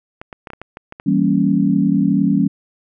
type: clicks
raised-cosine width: 0.5 ms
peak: -17 dBFS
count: 9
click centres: 0.215 / 0.328 / 0.472 / 0.503 / 0.534 / 0.616 / 0.771 / 0.924 / 0.999 s
type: chord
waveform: sine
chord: E diminished seventh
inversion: none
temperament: equal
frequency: 164.81 / 196 / 233.1 / 277.2 Hz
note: E3 / G3 / Bb3 / Db4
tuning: 0 / 0 / 0 / 0 cents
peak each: -20 / -16 / -20 / -17 dBFS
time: 1.06-2.48 s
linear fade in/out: 10 ms
effects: none